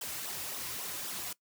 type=noise with flanger; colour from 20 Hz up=white; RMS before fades=-39 dBFS; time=0.01-1.33 s; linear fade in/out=5 ms; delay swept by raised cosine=0.43 to 4.53 ms; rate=3.7 Hz; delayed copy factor=-0.8; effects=noise-tail reverb RT60 0.1 s tail -20 dB re dry